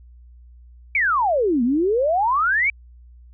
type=exponential two-way sweep; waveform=sine; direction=down then up; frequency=2349 to 229 to 2349 Hz; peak=-16 dBFS; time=0.95-2.7 s; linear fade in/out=2 ms; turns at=1.63 s; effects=added 60 Hz sine -43 dBFS peak until 3.33 s